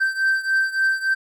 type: beating tone pair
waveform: triangle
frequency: 1558 / 1561.5 Hz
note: G6 / G6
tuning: -11 / -7 cents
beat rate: 3.5 Hz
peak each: -18 / -21 dBFS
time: 0-1.15 s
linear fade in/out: 20 ms
effects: none